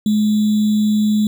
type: tone with sample-and-hold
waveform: sine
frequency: 212.1 Hz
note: G#3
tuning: 37 cents sharp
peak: -12 dBFS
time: 0.06-1.27 s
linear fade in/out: 2 ms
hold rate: 3675 Hz
effects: none